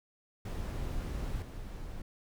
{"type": "noise with level steps", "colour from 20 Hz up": "brown", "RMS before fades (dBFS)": [-36, -42], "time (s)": [0.45, 2.02], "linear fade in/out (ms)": 5, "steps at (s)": 1.42, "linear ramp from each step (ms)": 2, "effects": []}